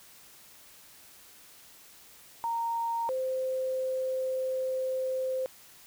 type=tone pair in turn; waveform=sine; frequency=926 / 519.7 Hz; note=A#5 / C5; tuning=-12 / -12 cents; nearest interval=minor seventh; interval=1000 cents; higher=first; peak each=-28 dBFS; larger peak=neither; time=2.44-3.09 / 3.09-5.46 s; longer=second; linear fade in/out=0 ms; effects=white hiss -54 dBFS RMS until 5.86 s